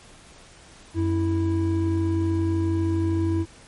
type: tone pair together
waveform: triangle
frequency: 91.9 / 328.3 Hz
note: F#2 / E4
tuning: -11 / -7 cents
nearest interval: octave + minor seventh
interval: 2204 cents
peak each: -21 dBFS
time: 0.94-3.46 s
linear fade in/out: 50 ms
effects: pink hiss -49 dBFS RMS until 3.67 s + MP3 48 kbps